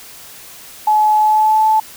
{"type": "tone with pitch glide", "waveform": "sine", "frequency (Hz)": [854, 871.4], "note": ["G#5", "A5"], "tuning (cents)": [48, -17], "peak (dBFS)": -9, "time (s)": [0.87, 1.8], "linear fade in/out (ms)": 5, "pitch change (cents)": 35, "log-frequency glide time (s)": [1.18, 1.65], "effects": ["white hiss -37 dBFS RMS until 1.96 s"]}